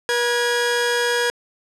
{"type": "tone pair together", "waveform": "sawtooth", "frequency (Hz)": [481.1, 1657], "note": ["B4", "G#6"], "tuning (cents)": [-45, -4], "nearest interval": "octave + major sixth", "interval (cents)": 2141, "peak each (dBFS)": [-16, -18], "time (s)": [0.09, 1.3], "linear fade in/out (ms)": 0, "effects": ["low-pass 9000 Hz 12 dB/octave"]}